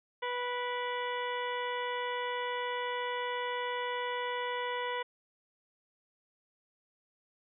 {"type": "harmonic tone with a mistuned harmonic", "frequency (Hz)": 491.5, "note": "B4", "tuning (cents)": -8, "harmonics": [1, 2, 3, 4, 5, 6, 7], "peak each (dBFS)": [-37, -36, -44, -40, -48, -45, -48], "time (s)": [0.22, 5.03], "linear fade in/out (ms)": 10, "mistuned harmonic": 5, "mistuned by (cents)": -92, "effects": []}